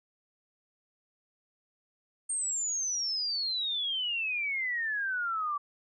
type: exponential sweep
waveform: sine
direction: down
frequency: 8740 to 1146 Hz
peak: -29 dBFS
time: 2.29-5.58 s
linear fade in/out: 10 ms
effects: none